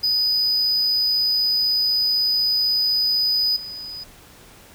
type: tone with level steps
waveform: triangle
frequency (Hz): 4978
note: D#8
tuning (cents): 0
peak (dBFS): -16 / -30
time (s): 0.03-4.04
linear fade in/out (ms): 10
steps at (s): 3.56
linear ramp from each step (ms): 5
effects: pink hiss -47 dBFS RMS until 4.74 s